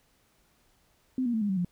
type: tone with pitch steps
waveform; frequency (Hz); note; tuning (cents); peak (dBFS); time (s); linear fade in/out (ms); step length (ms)
sine; 257.3 / 238.7 / 221.4 / 205.4 / 190.54 / 176.76; C4 / A#3 / A3 / G#3 / G3 / F3; -29 / +41 / +11 / -19 / -49 / +21; -25; 1.18-1.648; 2; 78
effects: pink hiss -67 dBFS RMS until 1.71 s